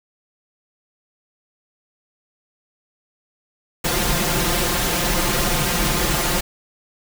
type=noise with comb filter; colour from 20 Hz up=pink; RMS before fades=-20 dBFS; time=3.84-6.41 s; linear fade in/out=10 ms; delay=5.7 ms; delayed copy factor=+0.85; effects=none